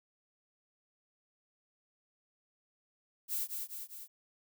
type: noise with echo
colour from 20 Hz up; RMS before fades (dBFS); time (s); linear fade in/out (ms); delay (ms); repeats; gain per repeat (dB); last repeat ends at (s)
violet; -35; 3.28-3.48; 50; 200; 3; -4; 4.08
effects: none